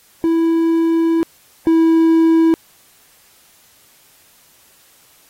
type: tone pair in turn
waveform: triangle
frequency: 329.6 / 326.6 Hz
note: E4 / E4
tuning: 0 / -16 cents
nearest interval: unison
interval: 16 cents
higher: first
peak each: -10 / -7 dBFS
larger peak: second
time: 0.24-1.23 / 1.67-2.54 s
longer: first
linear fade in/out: 0 ms
effects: white hiss -51 dBFS RMS until 5.29 s + AAC 48 kbps